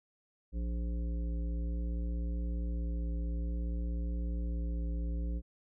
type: harmonic tone with a mistuned harmonic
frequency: 58.27 Hz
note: A#1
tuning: in tune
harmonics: 1 / 3 / 5 / 7 / 9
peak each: -32 / -43 / -47 / -55 / -54 dBFS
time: 0.52-5.42 s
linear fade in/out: 50 ms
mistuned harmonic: 1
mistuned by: -17 cents
effects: none